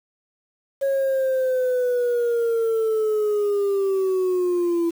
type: linear sweep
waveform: sine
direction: down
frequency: 551 to 334.6 Hz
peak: -16 dBFS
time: 0.81-4.91 s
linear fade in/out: 20 ms
effects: tanh soft clip ceiling -17 dBFS + 7-bit